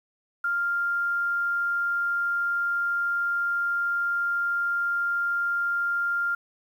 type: tone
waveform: sine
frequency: 1396.9 Hz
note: F6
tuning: in tune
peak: -23 dBFS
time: 0.44-6.35 s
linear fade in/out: 5 ms
effects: 9-bit